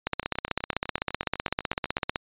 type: two click trains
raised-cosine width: 0.3 ms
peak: -20 / -9 dBFS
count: 15 / 34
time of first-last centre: 0.23-1.982 / 0.07-2.159 s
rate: 7.99 / 15.8 Hz
effects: resampled to 8000 Hz